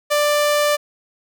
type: tone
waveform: sawtooth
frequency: 590 Hz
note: D5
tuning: 8 cents sharp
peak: -11 dBFS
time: 0.1-0.77 s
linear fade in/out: 20 ms
effects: none